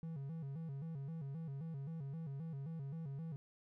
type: tone with vibrato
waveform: triangle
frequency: 150 Hz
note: D3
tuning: 37 cents sharp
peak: -40 dBFS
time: 0.03-3.36 s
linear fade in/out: 0 ms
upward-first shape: square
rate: 3.8 Hz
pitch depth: 150 cents each way
effects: none